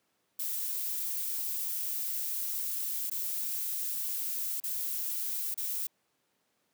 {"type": "noise with dropouts", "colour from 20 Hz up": "violet", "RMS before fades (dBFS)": -34, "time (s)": [0.39, 5.87], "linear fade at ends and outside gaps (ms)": 5, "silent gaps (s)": [[3.098, 3.113], [4.602, 4.637], [5.543, 5.576]], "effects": ["pink hiss -75 dBFS RMS until 6.73 s", "high-pass 200 Hz 12 dB/octave"]}